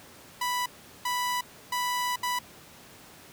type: tone bursts at uneven times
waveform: sawtooth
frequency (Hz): 987.8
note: B5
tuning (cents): 0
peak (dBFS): -23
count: 4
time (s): 0.41-0.66 / 1.05-1.41 / 1.72-2.16 / 2.23-2.39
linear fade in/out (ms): 5
effects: pink hiss -50 dBFS RMS until 3.32 s + high-pass 100 Hz 12 dB/octave